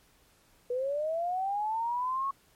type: linear sweep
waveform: sine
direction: up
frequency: 482.3 to 1108.7 Hz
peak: -28 dBFS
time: 0.7-2.31 s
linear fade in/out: 5 ms
effects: pink hiss -64 dBFS RMS until 2.55 s + MP3 64 kbps